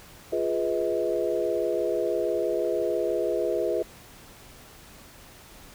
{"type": "chord", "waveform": "sine", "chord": "F half-diminished seventh", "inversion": "none", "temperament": "equal with one note detuned", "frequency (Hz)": [349.2, 415.3, 493.9, 636.4], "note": ["F4", "Ab4", "Cb5", "Eb5"], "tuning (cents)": [0, 0, 0, 39], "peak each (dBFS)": -29, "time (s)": [0.32, 3.83], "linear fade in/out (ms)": 10, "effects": ["pink hiss -49 dBFS RMS until 5.74 s"]}